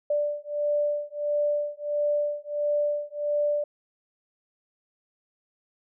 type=beating tone pair; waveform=sine; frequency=587.3 / 588.8 Hz; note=D5 / D5; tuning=0 / +4 cents; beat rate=1.5 Hz; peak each=-27 dBFS; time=0.1-3.64 s; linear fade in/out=5 ms; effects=none